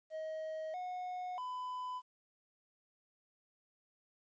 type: tone with pitch steps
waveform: triangle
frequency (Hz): 631 / 728 / 1003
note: D#5 / F#5 / B5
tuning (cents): +24 / -28 / +26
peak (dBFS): -37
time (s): 0.1-2.02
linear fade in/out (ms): 50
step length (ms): 640
effects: resampled to 16000 Hz + 12-bit